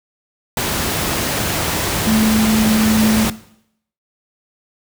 sine tone in noise, 218.1 Hz, A3, 15 cents flat, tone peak -12 dBFS, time 2.07-3.25 s, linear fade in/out 2 ms, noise pink, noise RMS -19 dBFS, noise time 0.57-3.3 s, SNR +4 dB, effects noise-tail reverb RT60 0.7 s tail -17 dB re dry + high-pass 60 Hz 12 dB/octave

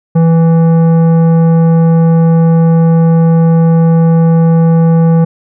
sine tone with tanh clipping, 164.81 Hz, E3, in tune, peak -6 dBFS, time 0.15-5.25 s, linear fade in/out 10 ms, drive 12 dB, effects none

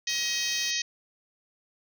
harmonic tone, 633 Hz, D#5, 30 cents sharp, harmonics 3 / 4 / 5 / 6 / 7 / 8 / 9 / 10, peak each -35 / -35 / -35 / -35 / -35 / -35 / -35 / -35 dBFS, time 0.07-0.82 s, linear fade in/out 5 ms
white noise, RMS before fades -45 dBFS, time 0.09-0.71 s, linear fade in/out 5 ms
effects none

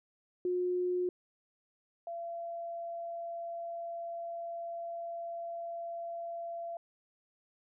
sine tone pair in turn, 360 / 679.6 Hz, F#4 / F5, -47 / -47 cents, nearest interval major seventh, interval 1100 cents, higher second, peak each -29 / -37 dBFS, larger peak first, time 0.45-1.09 / 2.07-6.77 s, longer second, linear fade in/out 2 ms, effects none

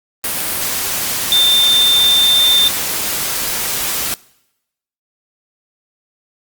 sine tone in noise, 3583 Hz, A7, 31 cents sharp, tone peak -9 dBFS, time 1.32-2.68 s, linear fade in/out 0 ms, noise white, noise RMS -19 dBFS, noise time 0.24-4.14 s, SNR +7 dB, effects noise-tail reverb RT60 0.9 s tail -23 dB re dry + Opus 32 kbps

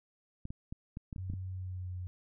clicks, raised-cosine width 5 ms, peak -28 dBFS, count 8, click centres 0.454 / 0.505 / 0.725 / 0.971 / 1.128 / 1.162 / 1.3 / 1.336 s
sine tone with pitch glide, 93.2 to 90.65 Hz, F#2 to F#2, +13 to -35 cents, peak -37 dBFS, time 1.18-2.07 s, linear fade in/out 0 ms, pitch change -48 cents, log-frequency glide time 1.51-1.93 s
effects none

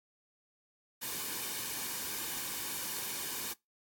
white noise with comb filter, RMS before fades -38 dBFS, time 1.01-3.54 s, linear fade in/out 20 ms, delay 1.5 ms, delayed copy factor -0.55, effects noise-tail reverb RT60 0.2 s tail -25 dB re dry + AAC 64 kbps

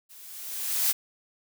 blue noise with level ramp, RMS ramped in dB -50 to -22 dBFS, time 0.09-0.93 s, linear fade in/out 20 ms, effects none

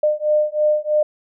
sine beating tone pair, 603 / 606.1 Hz, D5 / D#5, +46 / -46 cents, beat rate 3.1 Hz, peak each -18 dBFS, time 0.03-1.03 s, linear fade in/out 5 ms, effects none

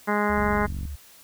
harmonic tone, 207.7 Hz, G#3, in tune, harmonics 1 / 2 / 3 / 4 / 5 / 6 / 7 / 8 / 9 / 10, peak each -26 / -28 / -31 / -29 / -29 / -33 / -31 / -35 / -35 / -36 dBFS, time 0.07-0.67 s, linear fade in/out 20 ms
sine tone with vibrato, 70.9 Hz, C#2, 40 cents sharp, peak -31 dBFS, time 0.29-0.96 s, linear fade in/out 10 ms, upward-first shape square, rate 5.5 Hz, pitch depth 56 cents each way
click train, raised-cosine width 5 ms, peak -23 dBFS, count 23, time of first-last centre 0.38-0.853 s, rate 46.5 Hz
effects white hiss -51 dBFS RMS until 1.23 s

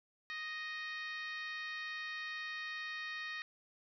harmonic tone, 622.3 Hz, D#5, in tune, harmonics 2 / 3 / 4 / 5 / 6 / 7 / 8 / 9, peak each -50 / -42 / -48 / -56 / -51 / -54 / -62 / -63 dBFS, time 0.3-3.42 s, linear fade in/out 0 ms, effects none

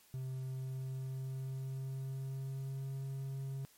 triangle tone with pitch glide, 130.7 to 135.31 Hz, C3 to C#3, -1 to -41 cents, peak -36 dBFS, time 0.14-3.65 s, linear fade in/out 0 ms, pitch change +60 cents, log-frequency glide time 0.39-3 s, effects white hiss -65 dBFS RMS until 3.77 s + MP3 64 kbps

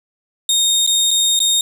25% pulse tone with dropouts, 3696 Hz, A#7, 16 cents flat, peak -9 dBFS, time 0.49-1.61 s, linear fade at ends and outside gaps 2 ms, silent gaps 0.865-0.874 / 1.108-1.112 / 1.392-1.402 s, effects none

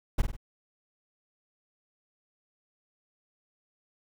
brown noise with echo, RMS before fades -22 dBFS, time 0.18-0.22 s, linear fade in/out 10 ms, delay 49 ms, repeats 3, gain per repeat -6 dB, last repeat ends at 0.367 s, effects none

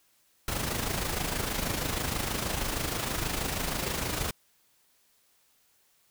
pink noise with amplitude modulation, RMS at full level -29 dBFS, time 0.48-4.31 s, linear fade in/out 2 ms, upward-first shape sine, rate 26.3 Hz, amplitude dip 55%, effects white hiss -67 dBFS RMS until 6.1 s

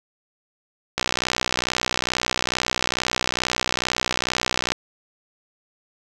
click train, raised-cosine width 0.2 ms, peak -3 dBFS, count 234, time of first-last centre 0.98-4.72 s, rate 62.3 Hz, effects none

